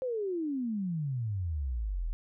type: exponential sweep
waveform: sine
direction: down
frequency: 530 to 37.3 Hz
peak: -30 dBFS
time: 0.02-2.13 s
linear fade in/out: 0 ms
effects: none